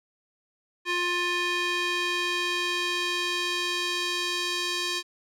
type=tone with band-pass filter sweep; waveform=square; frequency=353 Hz; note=F4; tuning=19 cents sharp; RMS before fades=-28 dBFS; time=0.85-5.03 s; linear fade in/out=50 ms; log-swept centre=2400 to 4100 Hz; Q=1.3; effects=none